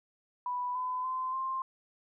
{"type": "tone with pitch steps", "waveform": "sine", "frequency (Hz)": [987.8, 1009.1, 1030.9, 1053.2], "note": ["B5", "B5", "C6", "C6"], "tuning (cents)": [0, 37, -26, 11], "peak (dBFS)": -31, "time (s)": [0.46, 1.62], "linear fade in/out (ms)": 2, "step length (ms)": 290, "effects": []}